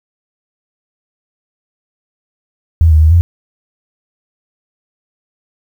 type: tone with pitch steps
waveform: sine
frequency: 81.7 / 77.8 / 78.7 / 85.8 Hz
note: E2 / D#2 / D#2 / F2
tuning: -15 / 0 / +20 / -30 cents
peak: -4 dBFS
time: 2.81-3.21 s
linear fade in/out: 0 ms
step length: 100 ms
effects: 7-bit